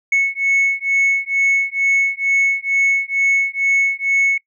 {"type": "beating tone pair", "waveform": "sine", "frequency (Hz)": [2202, 2204.2], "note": ["C#7", "C#7"], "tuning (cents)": [-12, -10], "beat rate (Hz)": 2.2, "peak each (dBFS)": -15, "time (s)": [0.12, 4.38], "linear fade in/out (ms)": 5, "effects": ["noise-tail reverb RT60 0.1 s tail -25 dB re dry", "tanh soft clip ceiling -10 dBFS"]}